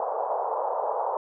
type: band-pass noise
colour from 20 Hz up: white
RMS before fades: -28 dBFS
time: 0-1.17 s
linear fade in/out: 2 ms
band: 470 to 1000 Hz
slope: 48 dB/octave
effects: none